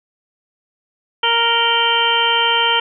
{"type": "harmonic tone with a mistuned harmonic", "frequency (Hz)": 466.2, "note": "A#4", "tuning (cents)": 0, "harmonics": [1, 2, 3, 4, 5, 6, 7], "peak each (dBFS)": [-24, -18, -21, -26, -24, -22, -17], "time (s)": [1.23, 2.8], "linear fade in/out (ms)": 5, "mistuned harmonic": 7, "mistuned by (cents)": -80, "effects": []}